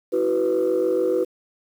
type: chord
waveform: sine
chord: E suspended second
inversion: none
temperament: equal with one note detuned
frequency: 329.6 / 376.5 / 493.9 Hz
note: E4 / F#4 / B4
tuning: 0 / +30 / 0 cents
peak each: -24 / -21 / -20 dBFS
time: 0.12-1.25 s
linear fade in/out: 20 ms
effects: tanh soft clip ceiling -13 dBFS + 8-bit